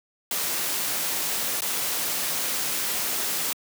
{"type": "noise with dropouts", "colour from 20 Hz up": "white", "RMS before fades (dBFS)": -27, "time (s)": [0.31, 3.53], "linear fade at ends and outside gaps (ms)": 2, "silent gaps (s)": [1.607, 1.619], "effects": ["high-pass 150 Hz 12 dB/octave"]}